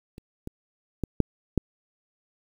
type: clicks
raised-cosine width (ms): 3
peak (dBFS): -29 / -21 / -14 / -6 / -8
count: 5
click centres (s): 0.181 / 0.474 / 1.037 / 1.203 / 1.577
effects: 8-bit

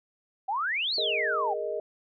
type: exponential two-way sweep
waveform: sine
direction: up then down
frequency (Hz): 740 to 4622 to 740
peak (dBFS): -26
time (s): 0.48-1.54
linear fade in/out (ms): 10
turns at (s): 0.95
type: chord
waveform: sine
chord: Ab suspended second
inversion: none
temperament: equal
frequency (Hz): 415.3 / 466.2 / 622.3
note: Ab4 / Bb4 / Eb5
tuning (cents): 0 / 0 / 0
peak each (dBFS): -34 / -34 / -32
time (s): 0.98-1.8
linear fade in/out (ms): 2
effects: none

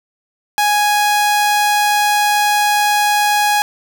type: tone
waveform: sawtooth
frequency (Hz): 830.6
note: G#5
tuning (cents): 0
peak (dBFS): -8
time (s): 0.58-3.62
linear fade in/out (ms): 0
effects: none

